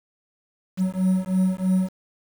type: beating tone pair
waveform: triangle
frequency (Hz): 185 / 188.1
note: F#3 / F#3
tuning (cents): 0 / +29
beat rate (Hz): 3.1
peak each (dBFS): -20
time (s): 0.77-1.91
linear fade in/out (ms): 50
effects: 7-bit